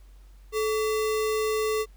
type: tone with sample-and-hold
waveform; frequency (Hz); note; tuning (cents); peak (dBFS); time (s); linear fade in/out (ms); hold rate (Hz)
sine; 433.4; A4; -26; -23; 0.52-1.86; 50; 1575
effects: added 47 Hz sine -47 dBFS peak until 1.96 s + pink hiss -64 dBFS RMS until 1.96 s